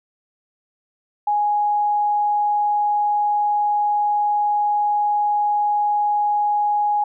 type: tone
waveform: sine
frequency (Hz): 830.6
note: G#5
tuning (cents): 0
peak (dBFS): -16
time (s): 1.27-7.04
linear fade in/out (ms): 5
effects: none